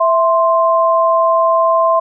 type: tone pair together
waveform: sine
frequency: 659.3 / 1046.6 Hz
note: E5 / C6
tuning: 0 / 0 cents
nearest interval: minor sixth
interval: 800 cents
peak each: -12 dBFS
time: 0-2 s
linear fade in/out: 10 ms
effects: none